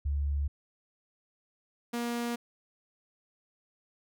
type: tone pair in turn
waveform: sine / sawtooth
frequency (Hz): 71.4 / 237.5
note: D2 / A#3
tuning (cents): -48 / +33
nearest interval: octave + major sixth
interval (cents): 2081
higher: second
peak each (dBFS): -27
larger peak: neither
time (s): 0.05-0.48 / 1.93-2.36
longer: neither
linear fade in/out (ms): 10
effects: none